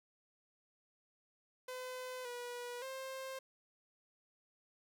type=tone with pitch steps; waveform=sawtooth; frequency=508 / 486 / 529 Hz; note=B4 / B4 / C5; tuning=+49 / -28 / +19 cents; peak=-39 dBFS; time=1.68-3.39 s; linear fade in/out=5 ms; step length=570 ms; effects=none